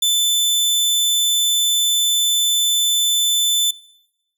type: tone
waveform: sawtooth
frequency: 3520 Hz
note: A7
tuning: in tune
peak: -11 dBFS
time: 0.02-3.71 s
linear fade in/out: 5 ms
effects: noise-tail reverb RT60 0.9 s tail -23 dB re dry